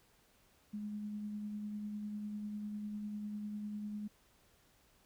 sine tone with tremolo, 209.1 Hz, G#3, 12 cents sharp, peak -38 dBFS, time 0.73-4.08 s, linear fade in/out 10 ms, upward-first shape sine, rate 10 Hz, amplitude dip 25%, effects pink hiss -69 dBFS RMS until 5.05 s

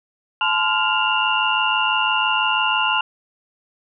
sine tone cluster, 866 / 1029 / 1403 / 2742 / 2848 Hz, A5 / C6 / F6 / F7 / F7, -28 / -29 / +8 / -32 / +33 cents, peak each -23 dBFS, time 0.41-3.01 s, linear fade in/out 2 ms, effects none

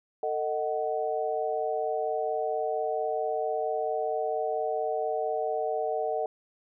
sine chord, D# diminished, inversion second, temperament just, 448 / 622.3 / 746.7 Hz, A4 / D#5 / F#5, +31 / 0 / +16 cents, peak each -31 dBFS, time 0.23-6.26 s, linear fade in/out 2 ms, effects none

